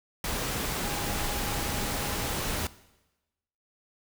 sine tone in noise, 820 Hz, G#5, 22 cents flat, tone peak -40 dBFS, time 0.83-2.33 s, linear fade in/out 2 ms, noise pink, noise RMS -31 dBFS, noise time 0.24-2.67 s, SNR -12 dB, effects noise-tail reverb RT60 1.0 s tail -18 dB re dry

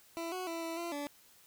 20% pulse tone with pitch steps, 333.5 / 368.5 / 332.2 / 329.8 / 341.2 / 288.5 Hz, E4 / F#4 / E4 / E4 / F4 / D4, +20 / -7 / +13 / +1 / -40 / -31 cents, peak -32 dBFS, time 0.17-1.07 s, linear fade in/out 0 ms, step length 150 ms, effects white hiss -62 dBFS RMS until 1.46 s

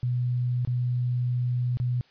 sine tone with dropouts, 123.47 Hz, B2, in tune, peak -23 dBFS, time 0.03-2.01 s, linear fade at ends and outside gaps 0 ms, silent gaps 0.65-0.674 / 1.771-1.8 s, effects white hiss -60 dBFS RMS until 2.1 s + resampled to 11025 Hz

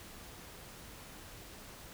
silence, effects pink hiss -51 dBFS RMS until 1.93 s

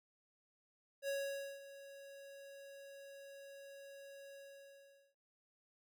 square tone with ADSR envelope, 554.4 Hz, C#5, in tune, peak -37 dBFS, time 1.02-5.15 s, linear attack 64 ms, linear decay 510 ms, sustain -16 dB, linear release 800 ms, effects none

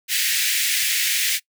pink high-pass noise, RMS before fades -21 dBFS, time 0.08-1.4 s, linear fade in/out 50 ms, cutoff 1800 Hz, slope 48 dB/octave, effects noise-tail reverb RT60 0.1 s tail -22 dB re dry

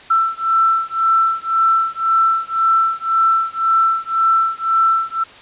sine beating tone pair, 1333 / 1334.9 Hz, E6 / E6, +19 / +21 cents, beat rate 1.9 Hz, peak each -16 dBFS, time 0.1-5.24 s, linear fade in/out 10 ms, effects white hiss -40 dBFS RMS until 5.41 s + resampled to 8000 Hz

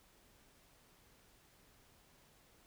silence, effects pink hiss -67 dBFS RMS until 2.66 s

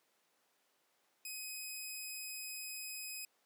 10% pulse tone, 2523 Hz, D#7, 23 cents sharp, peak -34 dBFS, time 1.25-3.25 s, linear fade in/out 2 ms, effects pink hiss -75 dBFS RMS until 3.45 s + high-pass 400 Hz 12 dB/octave

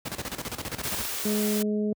pink noise with tremolo, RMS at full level -32 dBFS, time 0.05-1.06 s, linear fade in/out 10 ms, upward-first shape square, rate 15 Hz, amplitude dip 75%
white band-stop noise, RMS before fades -32 dBFS, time 0.83-1.63 s, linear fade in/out 10 ms, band 110 to 250 Hz, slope 48 dB/octave
harmonic tone, 210.5 Hz, G#3, 24 cents sharp, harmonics 1 / 2 / 3, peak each -25 / -29 / -39 dBFS, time 1.25-1.93 s, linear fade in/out 5 ms
effects high-pass 60 Hz 12 dB/octave

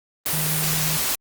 sine tone in noise, 155.56 Hz, D#3, in tune, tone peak -26 dBFS, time 0.33-0.97 s, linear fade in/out 0 ms, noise white, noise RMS -23 dBFS, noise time 0.26-1.15 s, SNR -6 dB, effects Opus 24 kbps

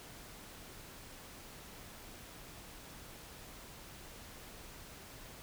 silence, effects pink hiss -52 dBFS RMS until 5.42 s

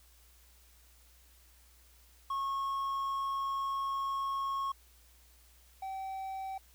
triangle tone pair in turn, 1093 / 769.7 Hz, C#6 / G5, -25 / -32 cents, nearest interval tritone, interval 607 cents, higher first, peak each -30 / -35 dBFS, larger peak first, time 2.3-4.72 / 5.82-6.58 s, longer first, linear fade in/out 5 ms, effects added 60 Hz sine -61 dBFS peak until 6.74 s + white hiss -64 dBFS RMS until 6.74 s

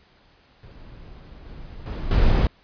brown noise with level steps, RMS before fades -42 / -39 / -29 / -17 dBFS, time 0.63-2.47 s, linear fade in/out 2 ms, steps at 1.45 / 1.86 / 2.11 s, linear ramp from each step 2 ms, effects pink hiss -57 dBFS RMS until 2.63 s + resampled to 11025 Hz

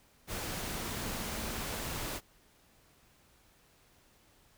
sine tone in noise, 220 Hz, A3, in tune, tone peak -46 dBFS, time 0.69-1.66 s, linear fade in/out 50 ms, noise pink, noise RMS -38 dBFS, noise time 0.27-2.21 s, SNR -11 dB, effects pink hiss -65 dBFS RMS until 4.57 s

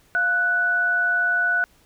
sine tone pair together, 698.5 / 1481.2 Hz, F5 / F#6, 0 / +1 cents, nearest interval octave + minor second, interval 1301 cents, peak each -29 / -18 dBFS, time 0.15-1.64 s, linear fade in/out 0 ms, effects pink hiss -58 dBFS RMS until 1.85 s

